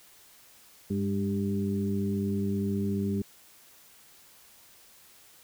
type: harmonic tone with a mistuned harmonic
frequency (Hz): 98.5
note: G2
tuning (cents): +9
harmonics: 1 / 2 / 3 / 4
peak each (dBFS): -33 / -28 / -38 / -35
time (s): 0.9-3.22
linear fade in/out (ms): 5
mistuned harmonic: 2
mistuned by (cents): +33
effects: white hiss -56 dBFS RMS until 5.43 s